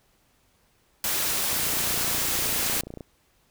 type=noise; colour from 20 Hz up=white; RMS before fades=-26 dBFS; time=1.04-2.81 s; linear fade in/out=2 ms
type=click train; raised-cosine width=2 ms; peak=-24 dBFS; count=44; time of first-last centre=1.53-3.008 s; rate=29.1 Hz
effects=pink hiss -65 dBFS RMS until 3.5 s